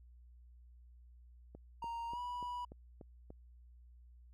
click train, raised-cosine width 2 ms, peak -37 dBFS, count 7, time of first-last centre 1.55-3.304 s, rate 3.42 Hz
triangle tone with pitch glide, 931 to 978.4 Hz, A#5 to B5, -2 to -16 cents, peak -37 dBFS, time 1.82-2.65 s, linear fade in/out 5 ms, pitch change +86 cents, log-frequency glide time 2.09-2.19 s
effects added 60 Hz sine -56 dBFS peak until 4.33 s + MP3 96 kbps

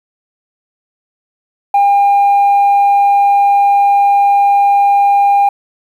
sine tone, 804 Hz, G5, 44 cents sharp, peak -4 dBFS, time 1.74-5.49 s, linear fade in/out 5 ms, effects tanh soft clip ceiling -5 dBFS + 7-bit

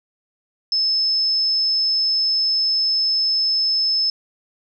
sine tone, 5230 Hz, E8, 15 cents flat, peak -16 dBFS, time 0.72-4.1 s, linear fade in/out 2 ms, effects none

